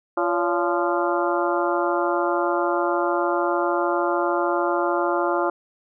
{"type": "harmonic tone with a mistuned harmonic", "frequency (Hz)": 173.3, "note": "F3", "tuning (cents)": -13, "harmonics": [2, 3, 4, 5, 6, 7, 8], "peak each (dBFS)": [-24, -26, -27, -28, -29, -29, -30], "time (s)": [0.17, 5.5], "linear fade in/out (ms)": 5, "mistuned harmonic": 3, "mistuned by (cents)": 140, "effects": []}